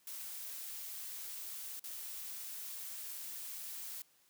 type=noise with dropouts; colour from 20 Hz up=blue; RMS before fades=-45 dBFS; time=0.07-4.02 s; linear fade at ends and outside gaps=2 ms; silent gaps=1.796-1.84 s; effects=white hiss -70 dBFS RMS until 4.29 s + high-pass 100 Hz 12 dB/octave